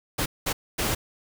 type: noise bursts at uneven times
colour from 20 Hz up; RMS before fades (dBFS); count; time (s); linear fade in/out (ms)
pink; -26; 3; 0.18-0.26 / 0.46-0.53 / 0.78-0.95; 10
effects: none